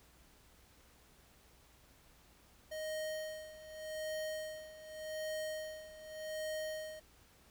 square tone with tremolo, 623 Hz, D#5, 2 cents sharp, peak -38 dBFS, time 2.71-7 s, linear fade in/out 10 ms, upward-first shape sine, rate 0.85 Hz, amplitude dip 80%, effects added 60 Hz sine -69 dBFS peak until 7.5 s + pink hiss -65 dBFS RMS until 7.5 s

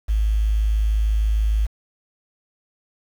sine tone with quantisation, 53.2 Hz, G#1, 42 cents sharp, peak -16 dBFS, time 0.08-1.67 s, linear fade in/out 20 ms, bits 7, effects none

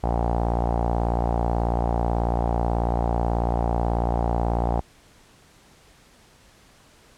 sawtooth tone with low-pass filter, 58.27 Hz, A#1, in tune, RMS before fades -23 dBFS, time 0.03-4.81 s, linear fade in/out 10 ms, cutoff 790 Hz, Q 4.6, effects pink hiss -54 dBFS RMS until 7.17 s + low-pass 10000 Hz 12 dB/octave

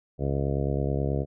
harmonic tone, 69.3 Hz, C#2, in tune, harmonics 1 / 2 / 3 / 4 / 5 / 6 / 7 / 8 / 9 / 10, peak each -30 / -28 / -35 / -35 / -36 / -34 / -35 / -41 / -37 / -43 dBFS, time 0.18-1.26 s, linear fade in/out 50 ms, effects none

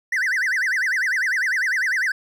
triangle tone with vibrato, 1760 Hz, A6, in tune, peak -17 dBFS, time 0.12-2.12 s, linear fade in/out 5 ms, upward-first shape sine, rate 10 Hz, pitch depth 280 cents each way, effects none

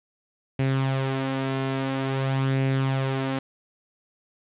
sawtooth tone with flanger, 134 Hz, C3, 42 cents sharp, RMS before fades -25 dBFS, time 0.59-3.39 s, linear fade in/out 5 ms, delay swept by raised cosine 0.42 to 4.62 ms, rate 0.49 Hz, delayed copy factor +0.5, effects resampled to 8000 Hz + 8-bit

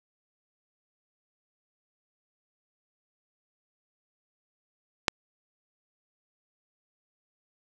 click, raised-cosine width 0.2 ms, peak -3 dBFS, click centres 5.082 s, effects none

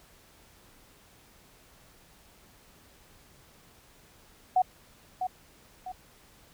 sine tone with echo, 740 Hz, F#5, in tune, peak -19 dBFS, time 4.56-4.62 s, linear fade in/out 5 ms, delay 650 ms, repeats 2, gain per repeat -8 dB, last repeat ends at 5.92 s, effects pink hiss -58 dBFS RMS until 6.53 s

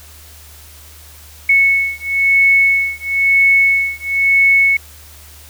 sine beating tone pair, 2205 / 2206 Hz, C#7 / C#7, -10 / -9 cents, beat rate 1 Hz, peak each -13 dBFS, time 1.49-4.77 s, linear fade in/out 5 ms, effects added 75 Hz sine -40 dBFS peak until 5.49 s + white hiss -41 dBFS RMS until 5.49 s

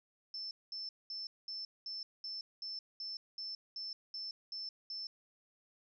sine tone bursts, 5300 Hz, E8, 9 cents sharp, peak -40 dBFS, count 13, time 0.34-5.07 s, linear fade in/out 2 ms, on 170 ms, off 210 ms, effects none

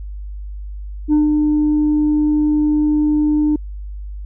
sine tone with ADSR envelope, 300.9 Hz, D4, 42 cents sharp, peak -7 dBFS, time 1.08-3.56 s, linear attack 47 ms, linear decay 150 ms, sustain -4 dB, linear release 4 ms, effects tanh soft clip ceiling -9 dBFS + added 50 Hz sine -26 dBFS peak until 4.25 s

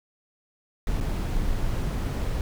brown noise with dropouts, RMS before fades -26 dBFS, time 0.87-2.41 s, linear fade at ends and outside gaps 1 ms, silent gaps 1.003-1.009 s, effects none

